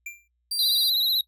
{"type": "tone with exponential decay", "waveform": "square", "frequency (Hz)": 2371, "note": "D7", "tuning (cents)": 16, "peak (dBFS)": -31, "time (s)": [0.06, 0.28], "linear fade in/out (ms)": 5, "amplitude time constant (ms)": 47}
{"type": "tone", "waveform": "sawtooth", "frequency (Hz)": 4711, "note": "D8", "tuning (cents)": 5, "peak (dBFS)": -23, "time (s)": [0.51, 0.9], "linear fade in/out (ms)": 5}
{"type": "tone with vibrato", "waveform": "square", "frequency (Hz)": 3951, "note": "B7", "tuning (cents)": 0, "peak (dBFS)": -21, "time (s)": [0.59, 1.21], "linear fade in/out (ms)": 2, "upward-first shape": "triangle", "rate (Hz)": 16, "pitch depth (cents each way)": 86}
{"effects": ["noise-tail reverb RT60 0.1 s tail -20 dB re dry", "added 60 Hz sine -70 dBFS peak until 1.27 s"]}